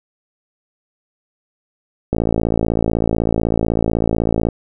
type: click train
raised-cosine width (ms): 2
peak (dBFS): -3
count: 133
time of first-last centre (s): 2.13-4.487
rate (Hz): 56
effects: none